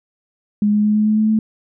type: tone with pitch steps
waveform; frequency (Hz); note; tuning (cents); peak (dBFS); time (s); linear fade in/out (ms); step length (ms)
sine; 207.7 / 209.4 / 211.1 / 212.8 / 214.5 / 216.3 / 218; G#3 / G#3 / G#3 / G#3 / A3 / A3 / A3; 0 / +15 / +29 / +42 / -44 / -29 / -16; -12; 0.62-1.39; 2; 110
effects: none